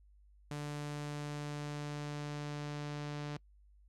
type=tone with low-pass filter sweep; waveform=sawtooth; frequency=147 Hz; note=D3; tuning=2 cents sharp; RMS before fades=-41 dBFS; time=0.51-3.37 s; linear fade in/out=2 ms; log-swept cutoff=9200 to 5300 Hz; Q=1; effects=noise-tail reverb RT60 0.1 s tail -25 dB re dry + added 50 Hz sine -60 dBFS peak until 3.88 s